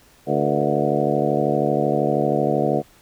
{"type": "harmonic tone with a mistuned harmonic", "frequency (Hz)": 72.8, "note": "D2", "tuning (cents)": -15, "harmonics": [2, 3, 4, 5, 6, 7, 8, 9, 10], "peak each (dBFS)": [-26, -26, -26, -26, -26, -26, -26, -26, -26], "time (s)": [0.26, 2.83], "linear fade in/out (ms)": 50, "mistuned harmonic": 7, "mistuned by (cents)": -69, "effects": ["pink hiss -53 dBFS RMS until 3.01 s"]}